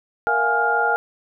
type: tone cluster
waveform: sine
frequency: 466.7 / 672 / 718 / 830 / 1407 Hz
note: A#4 / E5 / F5 / G#5 / F6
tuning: +2 / +33 / +48 / -1 / +12 cents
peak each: -25 / -28 / -27 / -21 / -20 dBFS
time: 0.27-0.96 s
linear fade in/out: 0 ms
effects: none